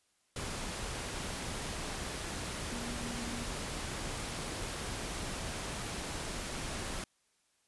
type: tone in noise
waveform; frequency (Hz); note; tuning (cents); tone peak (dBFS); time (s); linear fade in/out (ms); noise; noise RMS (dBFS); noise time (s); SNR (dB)
sine; 236.9; A#3; +28; -41; 2.72-3.44; 2; pink; -39; 0.36-7.04; -5
effects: white hiss -74 dBFS RMS until 7.67 s + resampled to 24000 Hz